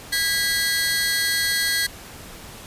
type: tone cluster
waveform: sawtooth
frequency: 1638 / 1969 / 4344 Hz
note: G#6 / B6 / C#8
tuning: -24 / -6 / -36 cents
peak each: -21 dBFS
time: 0.12-1.87 s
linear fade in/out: 10 ms
effects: pink hiss -40 dBFS RMS until 2.66 s + resampled to 32000 Hz